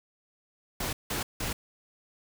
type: noise bursts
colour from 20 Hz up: pink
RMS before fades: -32 dBFS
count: 3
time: 0.8-1.53 s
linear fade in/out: 5 ms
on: 130 ms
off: 170 ms
effects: none